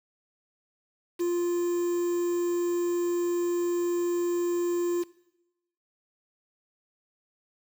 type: tone with quantisation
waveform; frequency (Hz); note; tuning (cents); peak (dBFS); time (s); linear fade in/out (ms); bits
triangle; 348.3; F4; -5; -22; 1.19-5.04; 20; 7
effects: noise-tail reverb RT60 0.9 s tail -19 dB re dry